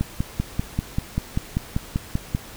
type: click train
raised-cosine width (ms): 5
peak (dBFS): -9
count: 13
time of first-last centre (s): 0.01-2.349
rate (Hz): 5.13
effects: pink hiss -41 dBFS RMS until 2.56 s